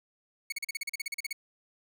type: tone bursts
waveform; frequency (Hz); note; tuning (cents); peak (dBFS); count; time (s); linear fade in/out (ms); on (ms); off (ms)
sawtooth; 2217; C#7; 0; -28; 14; 0.5-1.329; 5; 23; 39
effects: none